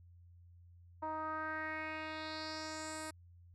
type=tone with low-pass filter sweep; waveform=10% pulse; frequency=312.9 Hz; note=D#4; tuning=10 cents sharp; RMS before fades=-42 dBFS; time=1.02-3.11 s; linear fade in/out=10 ms; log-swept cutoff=920 to 10000 Hz; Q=3.5; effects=added 87 Hz sine -57 dBFS peak until 3.54 s